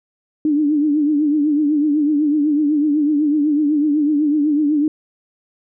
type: tone with vibrato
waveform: sine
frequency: 297.6 Hz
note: D4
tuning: 23 cents sharp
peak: -13 dBFS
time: 0.45-4.88 s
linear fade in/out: 2 ms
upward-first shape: triangle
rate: 8 Hz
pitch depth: 92 cents each way
effects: none